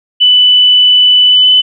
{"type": "tone with pitch glide", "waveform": "sine", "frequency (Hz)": [2987, 3011], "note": ["F#7", "F#7"], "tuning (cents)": [16, 30], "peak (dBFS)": -3, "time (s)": [0.2, 1.62], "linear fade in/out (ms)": 20, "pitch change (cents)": 14, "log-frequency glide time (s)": [1.27, 1.49], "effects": []}